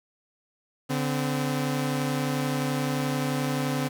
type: tone pair together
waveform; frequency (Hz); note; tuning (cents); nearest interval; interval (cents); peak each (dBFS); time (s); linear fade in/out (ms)
sawtooth; 144.2 / 256.9; D3 / C4; -31 / -32; minor seventh; 999; -24; 0.89-3.89; 20
effects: 8-bit